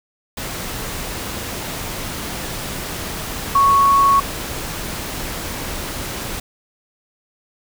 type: tone in noise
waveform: sine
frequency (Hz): 1108.7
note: C#6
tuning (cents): 0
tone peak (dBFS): -10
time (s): 3.55-4.2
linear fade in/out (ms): 5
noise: pink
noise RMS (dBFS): -27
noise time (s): 0.37-6.4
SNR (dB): +14
effects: none